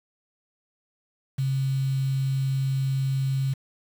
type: tone with quantisation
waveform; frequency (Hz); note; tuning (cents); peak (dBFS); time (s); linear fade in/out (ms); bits
sine; 134.3; C3; +46; -22; 1.38-3.54; 10; 7
effects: none